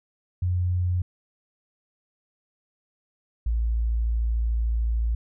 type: tone pair in turn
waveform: sine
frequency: 89.6 / 56.79 Hz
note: F2 / A#1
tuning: +45 / -45 cents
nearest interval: minor sixth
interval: 790 cents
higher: first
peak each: -21 dBFS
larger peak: neither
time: 0.42-1.02 / 3.46-5.15 s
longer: second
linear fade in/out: 5 ms
effects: none